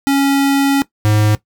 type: tone pair in turn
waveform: square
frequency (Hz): 277.2 / 106.08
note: C#4 / G#2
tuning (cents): 0 / +37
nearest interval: octave + perfect fourth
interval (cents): 1663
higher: first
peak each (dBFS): -11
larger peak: neither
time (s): 0.07-0.82 / 1.05-1.35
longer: first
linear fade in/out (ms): 0
effects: noise-tail reverb RT60 0.1 s tail -17 dB re dry